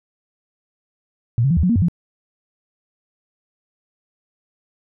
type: tone with pitch steps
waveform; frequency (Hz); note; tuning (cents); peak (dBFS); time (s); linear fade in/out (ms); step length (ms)
sine; 117.2 / 137.4 / 170.5 / 77.2 / 180.5 / 234 / 93.8 / 171.7; A#2 / C#3 / F3 / D#2 / F#3 / A#3 / F#2 / F3; +10 / -15 / -41 / -13 / -43 / +7 / +24 / -29; -13; 1.38-1.884; 0; 63
effects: none